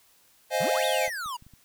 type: chord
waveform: square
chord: F minor seventh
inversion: second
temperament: equal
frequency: 523.3 / 622.3 / 698.5 / 830.6 Hz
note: C5 / Eb5 / F5 / Ab5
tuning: 0 / 0 / 0 / 0 cents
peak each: -29 / -29 / -31 / -32 dBFS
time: 0.5-1.1 s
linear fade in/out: 50 ms
type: exponential two-way sweep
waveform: square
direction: up then down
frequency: 123.47 to 3800 to 927 Hz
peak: -32 dBFS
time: 0.6-1.37 s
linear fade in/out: 10 ms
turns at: 0.85 s
type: clicks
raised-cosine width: 5 ms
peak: -39 dBFS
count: 5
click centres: 1.079 / 1.26 / 1.424 / 1.466 / 1.537 s
effects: white hiss -61 dBFS RMS until 1.64 s